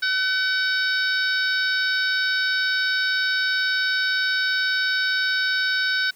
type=harmonic tone; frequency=757 Hz; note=F#5; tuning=39 cents sharp; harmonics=2 / 3 / 4 / 5 / 6 / 7; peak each=-21 / -33 / -36 / -28 / -31 / -31 dBFS; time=0.02-6.11 s; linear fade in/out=10 ms; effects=white hiss -54 dBFS RMS until 6.15 s